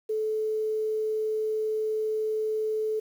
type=tone with quantisation; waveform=sine; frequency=433.8 Hz; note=A4; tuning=25 cents flat; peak=-25 dBFS; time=0.09-3 s; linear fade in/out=10 ms; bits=9; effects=none